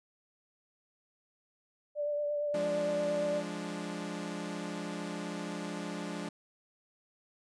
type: tone with vibrato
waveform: sine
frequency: 587.3 Hz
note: D5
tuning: in tune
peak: -30 dBFS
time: 1.95-3.43 s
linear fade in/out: 50 ms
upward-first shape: triangle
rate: 8.7 Hz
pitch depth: 23 cents each way
type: chord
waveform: sawtooth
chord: D diminished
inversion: first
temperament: equal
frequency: 174.61 / 207.7 / 293.7 Hz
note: F3 / Ab3 / D4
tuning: 0 / 0 / 0 cents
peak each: -37 dBFS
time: 2.54-6.29 s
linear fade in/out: 5 ms
effects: resampled to 22050 Hz